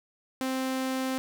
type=tone; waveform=sawtooth; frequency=261.6 Hz; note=C4; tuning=in tune; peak=-24 dBFS; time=0.41-1.18 s; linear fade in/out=0 ms; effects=none